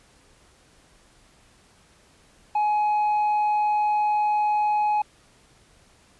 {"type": "tone with tanh clipping", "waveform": "sine", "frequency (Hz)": 841, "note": "G#5", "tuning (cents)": 22, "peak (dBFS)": -20, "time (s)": [2.55, 5.02], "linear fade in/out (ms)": 5, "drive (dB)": 3, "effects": ["pink hiss -57 dBFS RMS until 6.19 s", "resampled to 24000 Hz"]}